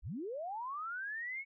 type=linear sweep; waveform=sine; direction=up; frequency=31.13 to 2230 Hz; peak=-38 dBFS; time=0.02-1.45 s; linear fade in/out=50 ms; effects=none